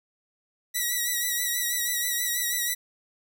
5% pulse tone with vibrato, 1936 Hz, B6, 35 cents flat, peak -15 dBFS, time 0.74-2.75 s, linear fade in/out 20 ms, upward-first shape sine, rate 6.2 Hz, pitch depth 41 cents each way, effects none

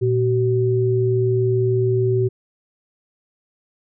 sine tone pair together, 117.5 / 379.3 Hz, A#2 / F#4, +14 / +43 cents, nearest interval octave + minor sixth, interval 2029 cents, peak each -18 dBFS, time 0.01-2.29 s, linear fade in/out 20 ms, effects none

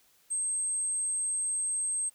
sine tone, 8372 Hz, C9, in tune, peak -28 dBFS, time 0.3-2.1 s, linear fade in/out 20 ms, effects white hiss -65 dBFS RMS until 2.14 s

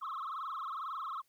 sine tone with frequency modulation, 1195 Hz, D6, 30 cents sharp, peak -35 dBFS, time 0.01-1.22 s, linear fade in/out 20 ms, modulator 22.1 Hz, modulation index 6.2, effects tanh soft clip ceiling -35 dBFS + white hiss -75 dBFS RMS until 1.28 s

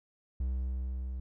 triangle tone with level ramp, 63.9 Hz, C2, 40 cents flat, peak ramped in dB -27 to -33 dBFS, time 0.4-1.2 s, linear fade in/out 5 ms, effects none

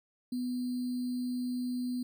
sine tone with sample-and-hold, 248.7 Hz, B3, 12 cents sharp, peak -31 dBFS, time 0.32-2.03 s, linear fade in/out 5 ms, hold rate 4410 Hz, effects none

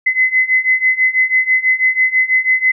sine beating tone pair, 2032 / 2038.1 Hz, B6 / C7, +49 / -46 cents, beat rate 6.1 Hz, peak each -15 / -13 dBFS, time 0.06-2.72 s, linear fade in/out 10 ms, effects none

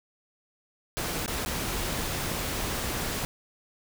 pink noise with dropouts, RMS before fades -31 dBFS, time 0.97-3.25 s, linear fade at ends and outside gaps 0 ms, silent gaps 1.261-1.279 / 1.45-1.46 s, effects none

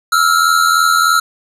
square tone pair together, 1313.7 / 1396.9 Hz, E6 / F6, -6 / 0 cents, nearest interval minor second, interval 106 cents, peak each -13 dBFS, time 0.12-1.2 s, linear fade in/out 5 ms, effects resampled to 32000 Hz + 7-bit

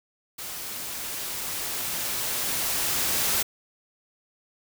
white noise with level ramp, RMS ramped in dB -36 to -24 dBFS, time 0.38-3.43 s, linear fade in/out 10 ms, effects none

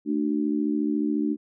harmonic tone, 74.2 Hz, D2, 18 cents sharp, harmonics 3 / 4 / 5, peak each -27 / -24 / -33 dBFS, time 0.05-1.37 s, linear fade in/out 50 ms, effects none

